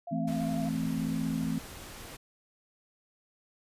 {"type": "tone with vibrato", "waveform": "sine", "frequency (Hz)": 680, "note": "F5", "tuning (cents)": -46, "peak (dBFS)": -37, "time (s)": [0.07, 0.69], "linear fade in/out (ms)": 5, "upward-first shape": "sine", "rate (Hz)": 12, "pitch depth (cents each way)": 42}
{"type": "chord", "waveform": "sine", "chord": "A minor", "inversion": "second", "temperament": "equal", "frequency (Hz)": [164.81, 220, 261.6], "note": ["E3", "A3", "C4"], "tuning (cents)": [0, 0, 0], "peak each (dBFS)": -33, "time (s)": [0.11, 1.59], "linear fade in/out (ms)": 10}
{"type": "noise", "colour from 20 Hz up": "pink", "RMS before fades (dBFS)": -45, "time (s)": [0.27, 2.17], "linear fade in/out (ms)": 10}
{"effects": ["resampled to 32000 Hz"]}